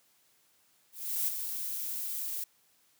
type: noise with ADSR envelope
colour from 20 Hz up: violet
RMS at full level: -29 dBFS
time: 0.92-2.44 s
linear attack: 360 ms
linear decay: 10 ms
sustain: -7 dB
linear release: 5 ms
effects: white hiss -68 dBFS RMS until 2.99 s + high-pass 80 Hz 12 dB/octave